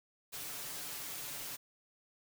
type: noise with comb filter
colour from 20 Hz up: white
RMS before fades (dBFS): -43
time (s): 0.32-1.57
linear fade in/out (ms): 20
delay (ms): 6.9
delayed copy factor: +0.55
effects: none